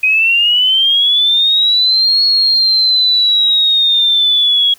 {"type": "linear two-way sweep", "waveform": "sine", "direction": "up then down", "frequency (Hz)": [2500, 4339, 3312], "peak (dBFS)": -8, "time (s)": [0.03, 4.74], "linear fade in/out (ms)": 5, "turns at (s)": 2.23, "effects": ["white hiss -45 dBFS RMS until 4.78 s"]}